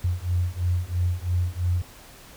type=beating tone pair; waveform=sine; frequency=87.31 / 90.31 Hz; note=F2 / F#2; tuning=0 / -41 cents; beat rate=3 Hz; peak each=-25 dBFS; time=0.04-1.82 s; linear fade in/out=5 ms; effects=pink hiss -47 dBFS RMS until 2.36 s